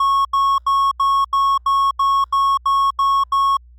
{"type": "tone bursts", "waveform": "triangle", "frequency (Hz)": 1100, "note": "C#6", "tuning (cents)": -14, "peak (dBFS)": -11, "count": 11, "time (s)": [0, 3.57], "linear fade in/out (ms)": 5, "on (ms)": 250, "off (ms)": 82, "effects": ["added 60 Hz sine -42 dBFS peak until 3.78 s", "Opus 48 kbps"]}